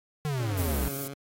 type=exponential sweep; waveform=square; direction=down; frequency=155.56 to 58.8 Hz; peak=-28 dBFS; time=0.25-0.88 s; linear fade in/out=0 ms
type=tone with vibrato; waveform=15% pulse; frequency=138.59 Hz; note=C#3; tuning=in tune; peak=-31 dBFS; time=0.39-1.14 s; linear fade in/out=5 ms; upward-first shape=square; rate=8.5 Hz; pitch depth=21 cents each way
type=noise; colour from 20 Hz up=violet; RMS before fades=-35 dBFS; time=0.57-1.08 s; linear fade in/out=5 ms
effects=AAC 48 kbps